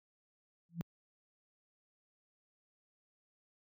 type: tone with exponential growth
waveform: sine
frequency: 169 Hz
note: E3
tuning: 43 cents sharp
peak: -30 dBFS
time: 0.69-0.81 s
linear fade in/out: 0 ms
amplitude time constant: 24 ms
effects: high-pass 80 Hz 12 dB/octave